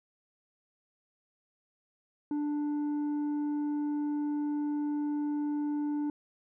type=tone with tanh clipping; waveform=sine; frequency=294.5 Hz; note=D4; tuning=5 cents sharp; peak=-30 dBFS; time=2.31-6.1 s; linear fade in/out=2 ms; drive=5 dB; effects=none